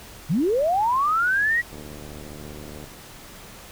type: linear sweep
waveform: sine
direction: up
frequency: 128.4 to 1946 Hz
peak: -18 dBFS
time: 0.29-1.62 s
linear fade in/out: 20 ms
type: click train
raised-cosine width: 2 ms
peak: -27 dBFS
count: 84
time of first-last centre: 1.73-2.841 s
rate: 74.7 Hz
effects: pink hiss -43 dBFS RMS until 3.71 s